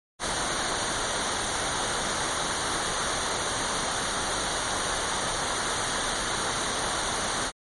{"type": "noise with comb filter", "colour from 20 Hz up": "pink", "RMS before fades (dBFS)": -28, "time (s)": [0.19, 7.52], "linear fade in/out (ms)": 50, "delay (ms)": 0.39, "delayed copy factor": -0.7, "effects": ["MP3 48 kbps"]}